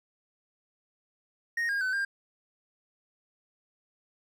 triangle tone with pitch steps, 1862 / 1621 / 1515 / 1599 Hz, A#6 / G#6 / F#6 / G6, -2 / -42 / +40 / +34 cents, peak -25 dBFS, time 1.57-2.05 s, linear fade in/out 5 ms, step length 120 ms, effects none

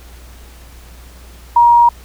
sine tone, 948 Hz, A#5, 29 cents sharp, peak -5 dBFS, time 1.56-1.89 s, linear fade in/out 5 ms, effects added 60 Hz sine -36 dBFS peak until 2.04 s + pink hiss -43 dBFS RMS until 2.04 s

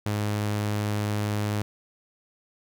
sawtooth tone, 104.5 Hz, G#2, 11 cents sharp, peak -21 dBFS, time 0.06-1.62 s, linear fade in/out 0 ms, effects none

